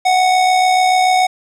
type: tone with amplitude modulation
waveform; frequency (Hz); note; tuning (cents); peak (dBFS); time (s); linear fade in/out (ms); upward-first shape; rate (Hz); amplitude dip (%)
square; 740; F#5; 0; -9; 0.05-1.27; 10; sine; 66.9; 40
effects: low-pass 8000 Hz 12 dB/octave + 8-bit